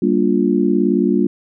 sine chord, G minor seventh, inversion none, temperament just, 196 / 235.2 / 294 / 352.8 Hz, G3 / Bb3 / D4 / F4, 0 / +16 / +2 / +18 cents, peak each -18 dBFS, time 0.02-1.27 s, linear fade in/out 5 ms, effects none

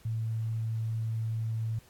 sine tone, 112.2 Hz, A2, 34 cents sharp, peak -29 dBFS, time 0.05-1.79 s, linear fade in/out 5 ms, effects pink hiss -60 dBFS RMS until 1.89 s + AAC 64 kbps

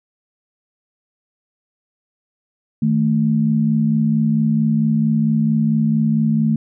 sine tone pair together, 156.04 / 220.5 Hz, D#3 / A3, +5 / +4 cents, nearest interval tritone, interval 599 cents, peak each -18 / -15 dBFS, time 2.82-6.56 s, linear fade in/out 5 ms, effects none

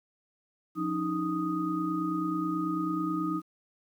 sine tone cluster, 176.6 / 284.4 / 313.6 / 1244 Hz, F3 / C#4 / D#4 / D#6, +20 / +45 / +14 / -1 cents, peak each -35 / -37 / -30 / -34 dBFS, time 0.75-3.42 s, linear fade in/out 50 ms, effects 10-bit

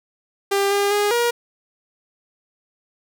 sawtooth tone with pitch steps, 397.5 / 403 / 412 / 475.5 Hz, G4 / G4 / G#4 / A#4, +24 / +48 / -14 / +34 cents, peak -13 dBFS, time 0.51-1.31 s, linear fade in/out 10 ms, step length 200 ms, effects none

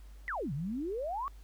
sine exponential two-way sweep, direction down then up, 2073 to 130 to 1171 Hz, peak -33 dBFS, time 0.28-1.28 s, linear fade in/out 0 ms, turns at 0.53 s, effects added 50 Hz sine -48 dBFS peak until 1.43 s + pink hiss -65 dBFS RMS until 1.43 s

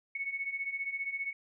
sine beating tone pair, 2200 / 2215 Hz, C#7 / C#7, -14 / -2 cents, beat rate 15 Hz, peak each -39 / -35 dBFS, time 0.15-1.33 s, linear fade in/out 5 ms, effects none

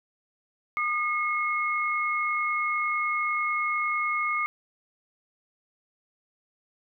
sine tone pair together, 1217 / 2168 Hz, D#6 / C#7, -39 / -39 cents, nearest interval minor seventh, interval 1000 cents, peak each -27 dBFS, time 0.77-4.46 s, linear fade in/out 0 ms, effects none

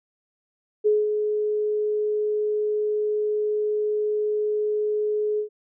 sine tone with ADSR envelope, 422.7 Hz, G#4, 31 cents sharp, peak -15 dBFS, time 0.84-5.49 s, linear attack 25 ms, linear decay 200 ms, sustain -6 dB, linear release 100 ms, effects none

